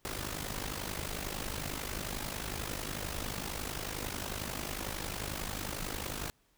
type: noise with amplitude modulation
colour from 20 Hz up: pink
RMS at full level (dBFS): -35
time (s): 0.05-6.3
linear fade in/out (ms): 0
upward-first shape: sine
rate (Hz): 51.1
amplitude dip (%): 75
effects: pink hiss -71 dBFS RMS until 6.57 s